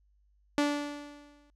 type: tone with exponential decay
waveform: sawtooth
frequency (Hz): 290.9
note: D4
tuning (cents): -16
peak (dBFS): -19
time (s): 0.58-1.5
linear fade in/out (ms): 0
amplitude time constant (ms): 200
effects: added 50 Hz sine -64 dBFS peak until 1.55 s + low-pass 7000 Hz 12 dB/octave